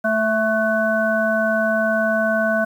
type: harmonic tone with a mistuned harmonic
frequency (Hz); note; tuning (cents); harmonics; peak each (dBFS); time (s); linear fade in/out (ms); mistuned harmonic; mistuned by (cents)
220; A3; 0; 1 / 3 / 5 / 7; -23 / -19 / -30 / -21; 0.04-2.65; 10; 7; -46
effects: 8-bit